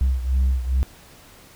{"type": "beating tone pair", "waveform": "sine", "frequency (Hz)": [64.5, 66.9], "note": ["C2", "C2"], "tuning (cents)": [-24, 39], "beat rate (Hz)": 2.4, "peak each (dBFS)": [-17, -21], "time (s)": [0.01, 0.83], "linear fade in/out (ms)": 0, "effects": ["tanh soft clip ceiling -14 dBFS", "pink hiss -48 dBFS RMS until 1.55 s"]}